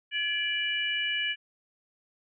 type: tone cluster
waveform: sine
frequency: 1706 / 2351 / 2943 Hz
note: G#6 / D7 / F#7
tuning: +46 / +1 / -10 cents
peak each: -32 / -32 / -30 dBFS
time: 0.11-1.36 s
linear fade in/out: 50 ms
effects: none